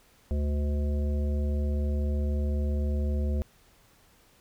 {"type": "harmonic tone with a mistuned harmonic", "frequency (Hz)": 73, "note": "D2", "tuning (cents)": -10, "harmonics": [1, 3, 5, 7, 9], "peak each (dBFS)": [-25, -35, -41, -41, -46], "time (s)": [0.31, 3.42], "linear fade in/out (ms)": 0, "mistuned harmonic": 9, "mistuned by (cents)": -55, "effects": ["pink hiss -61 dBFS RMS until 4.4 s"]}